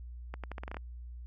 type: accelerating click train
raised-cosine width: 0.5 ms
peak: -25 dBFS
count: 9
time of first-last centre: 0.34-0.769 s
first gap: 97 ms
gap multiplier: 0.82
effects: added 60 Hz sine -42 dBFS peak until 1.26 s